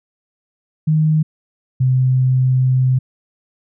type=tone pair in turn; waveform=sine; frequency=155.56 / 129.02 Hz; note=D#3 / C3; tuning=0 / -24 cents; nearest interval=minor third; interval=324 cents; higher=first; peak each=-11 dBFS; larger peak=neither; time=0.87-1.23 / 1.8-2.99 s; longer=second; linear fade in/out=10 ms; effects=none